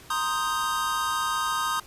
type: chord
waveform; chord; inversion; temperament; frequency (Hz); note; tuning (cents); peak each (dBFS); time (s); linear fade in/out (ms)
square; C minor seventh; third; equal; 932.3 / 1046.5 / 1244.5 / 1568; Bb5 / C6 / Eb6 / G6; 0 / 0 / 0 / 0; -34 / -32 / -28 / -34; 0.1-1.8; 5
effects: pink hiss -49 dBFS RMS until 1.86 s + resampled to 32000 Hz